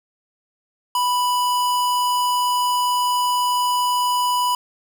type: tone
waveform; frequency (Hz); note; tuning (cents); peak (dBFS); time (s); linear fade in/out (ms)
square; 987.8; B5; 0; -18; 0.95-4.55; 2
effects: none